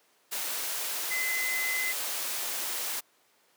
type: tone in noise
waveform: sine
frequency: 2038 Hz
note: C7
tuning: 46 cents flat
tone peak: -29 dBFS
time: 1.1-1.93 s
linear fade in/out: 20 ms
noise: white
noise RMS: -33 dBFS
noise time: 0.31-3.01 s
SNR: +1 dB
effects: pink hiss -65 dBFS RMS until 3.56 s + high-pass 400 Hz 12 dB/octave